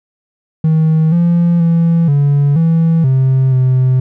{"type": "tone with pitch steps", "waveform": "triangle", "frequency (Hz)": [158.6, 171.5, 167.3, 142.7, 164.4, 132, 129], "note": ["D#3", "F3", "E3", "D3", "E3", "C3", "C3"], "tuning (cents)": [33, -31, 26, -49, -4, 16, -24], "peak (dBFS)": -5, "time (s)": [0.64, 4], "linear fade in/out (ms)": 5, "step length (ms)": 480, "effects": ["tanh soft clip ceiling -2 dBFS"]}